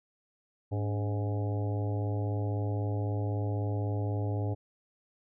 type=harmonic tone with a mistuned harmonic; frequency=103.83 Hz; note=G#2; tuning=in tune; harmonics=1 / 3 / 4 / 5 / 6 / 7 / 8; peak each=-29 / -39 / -41 / -43 / -45 / -46 / -47 dBFS; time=0.71-4.55 s; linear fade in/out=20 ms; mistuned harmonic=3; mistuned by=-120 cents; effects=none